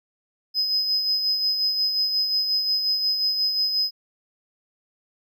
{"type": "tone with tremolo", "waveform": "triangle", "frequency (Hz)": 5050, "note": "D#8", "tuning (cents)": 25, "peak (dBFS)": -16, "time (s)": [0.54, 3.91], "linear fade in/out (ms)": 50, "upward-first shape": "sine", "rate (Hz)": 5.6, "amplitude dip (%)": 50, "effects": ["tanh soft clip ceiling -15 dBFS"]}